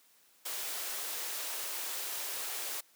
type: high-pass noise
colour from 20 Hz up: white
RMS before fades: -38 dBFS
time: 0.45-2.81 s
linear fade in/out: 10 ms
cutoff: 340 Hz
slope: 24 dB/octave
effects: white hiss -65 dBFS RMS until 2.95 s + high-pass 200 Hz 12 dB/octave